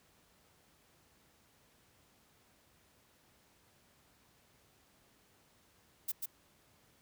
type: noise with echo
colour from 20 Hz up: violet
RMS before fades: -35 dBFS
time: 6.08-6.12 s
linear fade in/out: 10 ms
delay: 140 ms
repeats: 1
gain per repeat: -3 dB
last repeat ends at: 6.26 s
effects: pink hiss -68 dBFS RMS until 7.01 s + high-pass 60 Hz 12 dB/octave